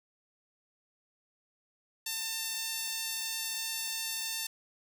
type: tone with high-pass filter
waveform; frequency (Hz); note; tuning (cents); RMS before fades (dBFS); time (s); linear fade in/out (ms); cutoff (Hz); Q
sawtooth; 897; A5; +33; -36; 2.06-4.47; 5; 3900; 0.71
effects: none